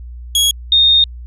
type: tone pair in turn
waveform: sawtooth / sine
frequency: 3322 / 3682 Hz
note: G#7 / A#7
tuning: 0 / -22 cents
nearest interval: major second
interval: 178 cents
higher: second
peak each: -7 dBFS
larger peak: neither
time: 0.35-0.51 / 0.72-1.04 s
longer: second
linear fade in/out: 2 ms
effects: added 60 Hz sine -28 dBFS peak until 1.26 s + resampled to 32000 Hz